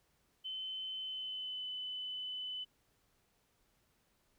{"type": "tone with pitch glide", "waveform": "sine", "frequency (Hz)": [3057, 3011], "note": ["G7", "F#7"], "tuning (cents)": [-44, 30], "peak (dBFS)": -39, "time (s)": [0.44, 2.65], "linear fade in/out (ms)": 20, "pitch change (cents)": -26, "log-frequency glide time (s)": [0.98, 1.66], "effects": ["pink hiss -75 dBFS RMS until 4.38 s"]}